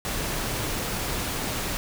pink noise, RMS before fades -29 dBFS, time 0.05-1.77 s, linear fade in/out 0 ms, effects none

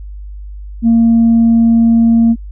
sine tone, 229.9 Hz, A#3, 24 cents flat, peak -4 dBFS, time 0.82-2.36 s, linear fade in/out 50 ms, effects tanh soft clip ceiling -3 dBFS + added 50 Hz sine -25 dBFS peak until 2.51 s

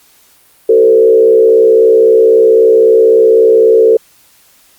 sine tone with frequency modulation, 448.7 Hz, A4, 34 cents sharp, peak -3 dBFS, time 0.69-3.97 s, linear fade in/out 5 ms, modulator 63.8 Hz, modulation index 0.83, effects white hiss -47 dBFS RMS until 4.78 s + Opus 48 kbps

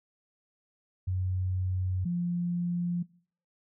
sine tone pair in turn, 92.5 / 174.62 Hz, F#2 / F3, 0 / 0 cents, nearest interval major seventh, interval 1100 cents, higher second, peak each -27 dBFS, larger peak neither, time 1.07-2.05 / 2.05-3.03 s, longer neither, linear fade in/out 10 ms, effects noise-tail reverb RT60 0.5 s tail -22 dB re dry

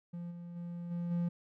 triangle tone with level steps, 172.8 Hz, F3, 18 cents flat, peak -37 / -41 / -37 / -32 / -28 dBFS, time 0.13-1.29 s, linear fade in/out 10 ms, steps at 0.3 / 0.55 / 0.9 / 1.1 s, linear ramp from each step 20 ms, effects none

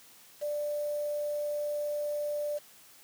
sine tone with quantisation, 590 Hz, D5, 8 cents sharp, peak -30 dBFS, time 0.41-2.59 s, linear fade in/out 20 ms, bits 8, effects white hiss -56 dBFS RMS until 3.03 s + high-pass 100 Hz 12 dB/octave

